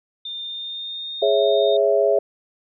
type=tone with pitch glide; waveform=sine; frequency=3612 to 3679 Hz; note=A7 to A#7; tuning=+45 to -24 cents; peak=-28 dBFS; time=0.25-1.77 s; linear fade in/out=5 ms; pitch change=+31 cents; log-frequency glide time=0.39-1.16 s
type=chord; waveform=sine; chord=C# minor; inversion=second; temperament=equal; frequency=415.3 / 554.4 / 659.3 Hz; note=G#4 / C#5 / E5; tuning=0 / 0 / 0 cents; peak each=-19 dBFS; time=1.22-2.19 s; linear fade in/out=5 ms
effects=none